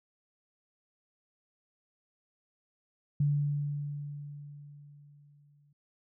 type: tone with exponential decay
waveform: sine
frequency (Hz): 145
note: D3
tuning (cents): -22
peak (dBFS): -23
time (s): 3.2-5.73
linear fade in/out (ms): 5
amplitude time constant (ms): 550
effects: none